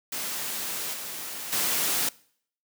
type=noise with level steps; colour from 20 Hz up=white; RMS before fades=-32 / -36 / -26 dBFS; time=0.12-2.09 s; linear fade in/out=5 ms; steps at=0.93 / 1.52 s; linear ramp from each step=10 ms; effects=noise-tail reverb RT60 0.6 s tail -23 dB re dry + high-pass 150 Hz 12 dB/octave